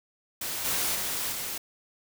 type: noise with level steps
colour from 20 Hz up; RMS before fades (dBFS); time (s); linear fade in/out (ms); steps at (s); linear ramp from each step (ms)
white; -33 / -28 / -31 / -34; 0.41-1.58; 5; 0.64 / 0.94 / 1.31; 20
effects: none